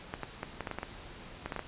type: clicks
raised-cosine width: 0.5 ms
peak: -20 dBFS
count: 12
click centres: 0.139 / 0.233 / 0.431 / 0.607 / 0.672 / 0.713 / 0.786 / 0.831 / 1.46 / 1.522 / 1.563 / 1.593 s
effects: pink hiss -48 dBFS RMS until 1.67 s + resampled to 8000 Hz